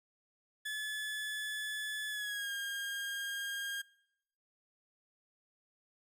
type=tone with pitch glide; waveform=30% pulse; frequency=1721 to 1615.1 Hz; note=A6 to G#6; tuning=-39 to -49 cents; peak=-34 dBFS; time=0.65-3.82 s; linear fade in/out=10 ms; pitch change=-110 cents; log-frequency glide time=2.09-2.51 s; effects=noise-tail reverb RT60 0.9 s tail -25 dB re dry